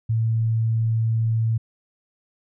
sine tone, 112.8 Hz, A2, 44 cents sharp, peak -18 dBFS, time 0.09-1.58 s, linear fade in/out 10 ms, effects none

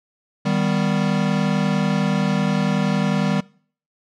square chord, Eb augmented, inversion none, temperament equal, 155.56 / 196 / 246.9 Hz, Eb3 / G3 / B3, 0 / 0 / 0 cents, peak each -23 / -21 / -26 dBFS, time 0.45-3.41 s, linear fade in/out 10 ms, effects noise-tail reverb RT60 0.5 s tail -23 dB re dry + low-pass 5000 Hz 12 dB/octave

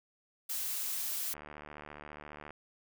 blue noise, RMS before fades -36 dBFS, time 0.49-1.34 s, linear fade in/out 10 ms
click train, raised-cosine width 0.5 ms, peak -31 dBFS, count 88, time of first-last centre 1.34-2.506 s, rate 74.6 Hz
effects none

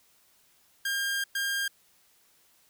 sawtooth tone bursts at uneven times, 1607 Hz, G6, 43 cents sharp, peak -24 dBFS, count 2, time 0.85-1.24 / 1.35-1.68 s, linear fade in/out 5 ms, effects white hiss -64 dBFS RMS until 2.69 s

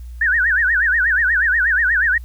sine tone with vibrato, 1661.2 Hz, G#6, in tune, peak -13 dBFS, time 0.21-2.18 s, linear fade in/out 5 ms, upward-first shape sine, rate 8.3 Hz, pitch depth 220 cents each way, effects added 60 Hz sine -30 dBFS peak until 2.24 s + white hiss -56 dBFS RMS until 2.24 s

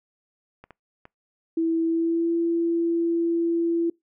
clicks, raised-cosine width 0.5 ms, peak -29 dBFS, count 3, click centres 0.64 / 0.707 / 1.054 s
sine tone with pitch glide, 328.3 to 336.4 Hz, E4 to E4, -7 to +35 cents, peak -20 dBFS, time 1.57-3.9 s, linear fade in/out 5 ms, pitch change +42 cents, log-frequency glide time 1.85-2.33 s
effects noise-tail reverb RT60 0.2 s tail -26 dB re dry

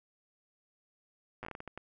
slowing click train, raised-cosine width 0.5 ms, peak -27 dBFS, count 10, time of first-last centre 1.43-1.776 s, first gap 8 ms, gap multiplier 1.37, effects none

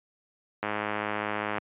click train, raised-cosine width 0.5 ms, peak -14 dBFS, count 101, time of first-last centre 0.63-1.582 s, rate 105 Hz, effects high-pass 150 Hz 12 dB/octave + resampled to 8000 Hz

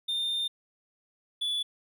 triangle tone pair in turn, 3618 / 3445 Hz, A7 / A7, +48 / -37 cents, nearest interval minor second, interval 85 cents, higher first, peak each -26 dBFS, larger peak neither, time 0.08-0.48 / 1.41-1.63 s, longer first, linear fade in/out 10 ms, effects none

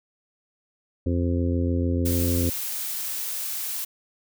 harmonic tone, 86.8 Hz, F2, 10 cents flat, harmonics 1 / 2 / 3 / 4 / 5 / 6, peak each -23 / -34 / -26 / -32 / -35 / -34 dBFS, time 1.06-2.5 s, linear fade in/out 5 ms
blue noise, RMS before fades -30 dBFS, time 2.05-3.85 s, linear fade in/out 10 ms
effects none

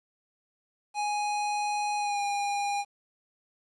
square tone with pitch glide, 830.6 to 811.2 Hz, G#5 to G#5, 0 to -41 cents, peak -28 dBFS, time 0.94-2.85 s, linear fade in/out 50 ms, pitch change -41 cents, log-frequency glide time 1.97-2.21 s, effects resampled to 22050 Hz + 10-bit

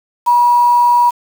sine tone with quantisation, 964 Hz, B5, 42 cents flat, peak -7 dBFS, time 0.26-1.11 s, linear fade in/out 20 ms, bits 5, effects none

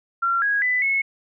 sine tone with pitch steps, 1371 / 1651 / 1997 / 2188 Hz, F6 / G#6 / B6 / C#7, -32 / -11 / +19 / -23 cents, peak -18 dBFS, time 0.22-1.02 s, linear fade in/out 10 ms, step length 200 ms, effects none

